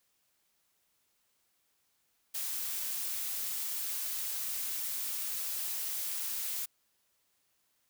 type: noise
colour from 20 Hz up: blue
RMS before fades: -36 dBFS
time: 2.34-6.66 s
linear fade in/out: 10 ms
effects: white hiss -75 dBFS RMS until 7.89 s